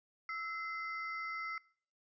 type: ring-modulated tone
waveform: triangle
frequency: 1687 Hz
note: G#6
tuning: 27 cents sharp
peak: -33 dBFS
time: 0.29-1.58 s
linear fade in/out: 2 ms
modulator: 372 Hz
effects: noise-tail reverb RT60 0.5 s tail -23 dB re dry + resampled to 16000 Hz